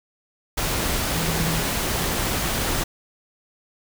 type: tone in noise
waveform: sine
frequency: 163.2 Hz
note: E3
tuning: 17 cents flat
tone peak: -26 dBFS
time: 1.14-1.61 s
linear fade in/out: 10 ms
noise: pink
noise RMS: -24 dBFS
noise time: 0.57-2.84 s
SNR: -5 dB
effects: none